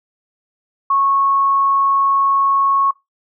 sine tone, 1100 Hz, C#6, 14 cents flat, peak -12 dBFS, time 0.9-2.91 s, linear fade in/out 5 ms, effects noise-tail reverb RT60 0.2 s tail -22 dB re dry

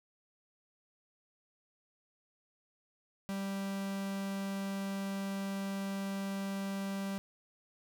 45% pulse tone, 196 Hz, G3, in tune, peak -35 dBFS, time 3.29-7.18 s, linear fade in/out 0 ms, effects none

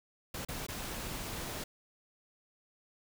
pink noise with dropouts, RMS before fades -40 dBFS, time 0.34-1.64 s, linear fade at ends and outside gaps 5 ms, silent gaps 0.45-0.485 / 0.667-0.684 s, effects none

